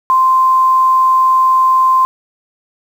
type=tone with quantisation; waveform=sine; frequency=1042 Hz; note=C6; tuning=7 cents flat; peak=-7 dBFS; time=0.1-2.05 s; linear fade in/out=0 ms; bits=6; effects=none